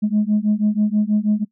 sine beating tone pair, 207.7 / 213.9 Hz, G#3 / A3, 0 / -49 cents, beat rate 6.2 Hz, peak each -17 dBFS, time 0.02-1.45 s, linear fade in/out 20 ms, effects noise-tail reverb RT60 0.1 s tail -24 dB re dry + tanh soft clip ceiling -10 dBFS

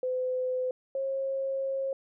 sine tone pair in turn, 509 / 539.3 Hz, C5 / C#5, -48 / -48 cents, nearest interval minor second, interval 100 cents, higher second, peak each -27 / -28 dBFS, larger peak first, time 0.03-0.71 / 0.95-1.93 s, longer second, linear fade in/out 2 ms, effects none

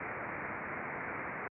white low-pass noise, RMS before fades -40 dBFS, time 0-1.48 s, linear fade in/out 5 ms, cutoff 2300 Hz, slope 96 dB/octave, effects high-pass 100 Hz 12 dB/octave

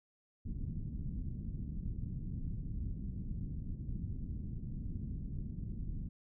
pink low-pass noise, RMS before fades -40 dBFS, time 0.45-6.09 s, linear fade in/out 10 ms, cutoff 220 Hz, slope 24 dB/octave, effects none

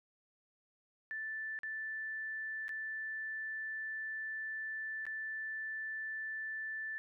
sine tone with dropouts, 1760 Hz, A6, in tune, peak -38 dBFS, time 1.11-6.98 s, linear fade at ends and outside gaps 0 ms, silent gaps 1.589-1.633 / 2.682-2.692 / 5.054-5.066 s, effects none

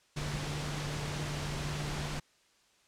sine tone in noise, 146.83 Hz, D3, in tune, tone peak -37 dBFS, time 0.16-2.2 s, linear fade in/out 10 ms, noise pink, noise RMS -38 dBFS, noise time 0.16-2.2 s, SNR -2 dB, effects white hiss -67 dBFS RMS until 2.87 s + low-pass 7000 Hz 12 dB/octave

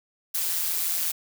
blue noise with amplitude modulation, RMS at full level -24 dBFS, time 0.34-1.12 s, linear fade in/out 10 ms, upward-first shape sine, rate 169 Hz, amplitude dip 60%, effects none

